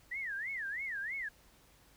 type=tone with vibrato; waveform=sine; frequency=1864.7 Hz; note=A#6; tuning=in tune; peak=-36 dBFS; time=0.11-1.29 s; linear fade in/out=10 ms; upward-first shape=sine; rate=3.1 Hz; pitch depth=290 cents each way; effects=added 50 Hz sine -70 dBFS peak until 1.96 s + pink hiss -64 dBFS RMS until 1.96 s